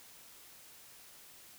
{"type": "silence", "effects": ["white hiss -56 dBFS RMS until 1.58 s"]}